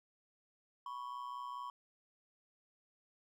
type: ring-modulated tone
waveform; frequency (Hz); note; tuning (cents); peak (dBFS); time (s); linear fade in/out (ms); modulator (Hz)
triangle; 1046.5; C6; 0; -37; 0.86-1.7; 2; 62.3
effects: none